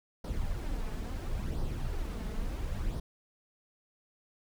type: noise with flanger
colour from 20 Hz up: brown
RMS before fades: -34 dBFS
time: 0.24-3 s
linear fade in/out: 5 ms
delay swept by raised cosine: 0.2 to 4.7 ms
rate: 0.73 Hz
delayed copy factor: +0.5
effects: none